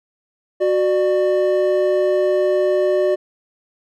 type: tone pair together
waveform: triangle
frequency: 370 / 596.9 Hz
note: F#4 / D5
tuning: 0 / +28 cents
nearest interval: minor sixth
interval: 828 cents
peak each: -15 dBFS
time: 0.6-3.16 s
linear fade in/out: 20 ms
effects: none